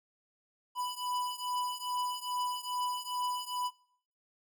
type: beating tone pair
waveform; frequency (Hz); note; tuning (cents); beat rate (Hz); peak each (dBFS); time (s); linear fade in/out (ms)
square; 990 / 992.4; B5 / B5; +4 / +8; 2.4; -36 / -38; 0.75-3.71; 50
effects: noise-tail reverb RT60 0.6 s tail -22 dB re dry